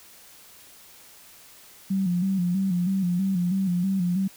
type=tone with vibrato; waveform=sine; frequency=184.6 Hz; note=F#3; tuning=4 cents flat; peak=-21 dBFS; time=1.9-4.28 s; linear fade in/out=10 ms; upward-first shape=square; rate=3.1 Hz; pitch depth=76 cents each way; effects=white hiss -50 dBFS RMS until 4.36 s